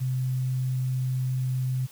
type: tone with quantisation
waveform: sine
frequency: 128.9 Hz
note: C3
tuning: 26 cents flat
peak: -24 dBFS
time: 0-1.87 s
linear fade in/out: 20 ms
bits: 9
effects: white hiss -51 dBFS RMS until 1.91 s